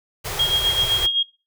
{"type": "band-stop noise", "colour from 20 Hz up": "pink", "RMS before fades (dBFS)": -28, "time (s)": [0.24, 1.07], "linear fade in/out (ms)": 20, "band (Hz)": [160, 340], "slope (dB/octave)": 96}
{"type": "tone with tremolo", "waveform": "sine", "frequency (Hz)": 3258, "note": "G#7", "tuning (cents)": -34, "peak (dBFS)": -15, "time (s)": [0.39, 1.23], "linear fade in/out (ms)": 5, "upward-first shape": "sine", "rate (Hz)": 7.8, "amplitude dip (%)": 60}
{"effects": ["noise-tail reverb RT60 0.3 s tail -20 dB re dry"]}